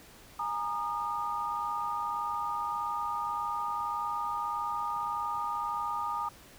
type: chord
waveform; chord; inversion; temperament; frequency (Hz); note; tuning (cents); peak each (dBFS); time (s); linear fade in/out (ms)
sine; Ab suspended second; none; equal with one note detuned; 830.6 / 932.3 / 1223.1; Ab5 / Bb5 / Eb6; 0 / 0 / -30; -38 / -35 / -33; 0.39-6.29; 5
effects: pink hiss -54 dBFS RMS until 6.58 s